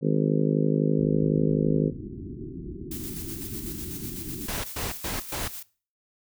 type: harmonic tone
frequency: 51.91 Hz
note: G#1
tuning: in tune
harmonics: 3 / 4 / 5 / 6 / 7 / 8 / 9 / 10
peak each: -24 / -28 / -27 / -33 / -31 / -30 / -31 / -36 dBFS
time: 0.01-1.92 s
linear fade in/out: 50 ms
type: low-pass noise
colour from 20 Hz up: white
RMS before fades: -37 dBFS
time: 0.97-4.47 s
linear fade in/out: 20 ms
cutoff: 380 Hz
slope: 96 dB/octave
type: noise with tremolo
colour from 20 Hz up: blue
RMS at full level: -37 dBFS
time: 2.91-5.63 s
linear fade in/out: 5 ms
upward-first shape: square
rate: 8 Hz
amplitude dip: 35%
type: noise bursts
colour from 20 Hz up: pink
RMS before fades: -31 dBFS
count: 4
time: 4.48-5.48 s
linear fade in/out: 5 ms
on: 160 ms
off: 120 ms
effects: noise-tail reverb RT60 0.4 s tail -20 dB re dry